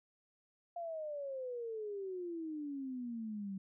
sine exponential sweep, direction down, 698.5 to 190 Hz, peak -39 dBFS, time 0.76-3.58 s, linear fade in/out 5 ms, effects none

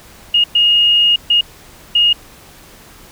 sine tone bursts at uneven times, 2858 Hz, F7, 39 cents sharp, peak -8 dBFS, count 4, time 0.34-0.44 / 0.55-1.16 / 1.3-1.41 / 1.95-2.13 s, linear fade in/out 5 ms, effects pink hiss -41 dBFS RMS until 3.11 s

